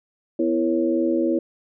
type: tone cluster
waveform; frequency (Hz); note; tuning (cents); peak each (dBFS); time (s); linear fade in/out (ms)
sine; 249.2 / 332.2 / 468.7 / 549; B3 / E4 / A#4 / C#5; +16 / +13 / +9 / -17; -25 / -20 / -29 / -26; 0.39-1.39; 5
effects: none